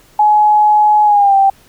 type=tone with pitch glide; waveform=sine; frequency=844 to 782.9 Hz; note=G#5 to G5; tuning=+28 to -2 cents; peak=-6 dBFS; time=0.19-1.5 s; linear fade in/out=5 ms; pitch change=-130 cents; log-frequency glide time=1.04-1.36 s; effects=pink hiss -47 dBFS RMS until 1.68 s